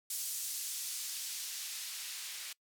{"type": "noise with band-pass filter sweep", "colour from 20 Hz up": "blue", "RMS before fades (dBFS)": -41, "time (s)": [0.1, 2.53], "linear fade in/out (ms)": 5, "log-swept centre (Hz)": [7400, 2600], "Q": 0.74, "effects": ["noise-tail reverb RT60 0.1 s tail -23 dB re dry"]}